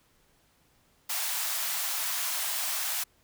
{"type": "high-pass noise", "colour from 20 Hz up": "white", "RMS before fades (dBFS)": -31, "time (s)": [1.09, 3.04], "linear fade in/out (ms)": 10, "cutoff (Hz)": 640, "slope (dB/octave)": 48, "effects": ["pink hiss -66 dBFS RMS until 3.23 s"]}